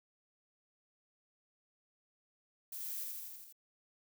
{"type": "noise with echo", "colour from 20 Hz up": "violet", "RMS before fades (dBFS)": -44, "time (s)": [2.72, 3.04], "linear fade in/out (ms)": 5, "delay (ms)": 81, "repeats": 6, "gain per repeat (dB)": -2, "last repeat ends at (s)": 3.526, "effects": []}